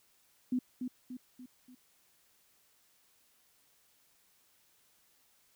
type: tone with echo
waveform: sine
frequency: 251.4 Hz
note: B3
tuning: 31 cents sharp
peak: -28 dBFS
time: 0.52-0.59 s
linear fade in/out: 5 ms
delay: 290 ms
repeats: 4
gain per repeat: -6 dB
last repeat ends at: 1.75 s
effects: white hiss -69 dBFS RMS until 5.55 s